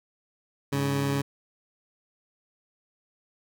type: tone pair together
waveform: 20% pulse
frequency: 103 / 139.77 Hz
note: G#2 / C#3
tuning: -14 / +15 cents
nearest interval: perfect fourth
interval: 529 cents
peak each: -30 / -20 dBFS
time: 0.72-1.22 s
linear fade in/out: 10 ms
effects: none